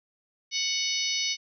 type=harmonic tone; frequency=740 Hz; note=F#5; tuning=in tune; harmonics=3 / 4 / 5 / 6 / 7 / 8; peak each=-33 / -33 / -33 / -33 / -33 / -33 dBFS; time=0.51-1.37 s; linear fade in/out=50 ms; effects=none